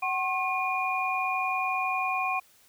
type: tone cluster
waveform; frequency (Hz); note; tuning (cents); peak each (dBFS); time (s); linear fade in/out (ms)
sine; 752 / 1078 / 2433; F#5 / C#6 / D#7; +28 / -49 / -39; -30; 0.02-2.4; 10
effects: white hiss -60 dBFS RMS until 2.68 s